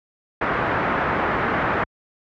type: low-pass noise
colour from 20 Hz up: white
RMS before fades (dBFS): -22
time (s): 0.41-1.84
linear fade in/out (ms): 5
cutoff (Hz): 1700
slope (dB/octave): 24
effects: high-pass 60 Hz 12 dB/octave